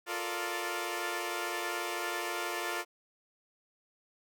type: chord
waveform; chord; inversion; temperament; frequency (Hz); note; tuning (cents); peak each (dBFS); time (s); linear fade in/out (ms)
10% pulse; Bb major seventh; second; equal with one note detuned; 350.4 / 440 / 466.2 / 587.3; F4 / A4 / Bb4 / D5; +6 / 0 / 0 / 0; -28 / -32 / -33 / -33; 0.06-2.85; 50
effects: none